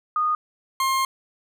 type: tone pair in turn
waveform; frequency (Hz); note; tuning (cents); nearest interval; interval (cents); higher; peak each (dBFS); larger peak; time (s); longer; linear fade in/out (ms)
sine / 40% pulse; 1232 / 1063.5; D#6 / C6; -17 / +28; minor third; 255; first; -19; neither; 0.16-0.35 / 0.8-1.05; second; 2
effects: none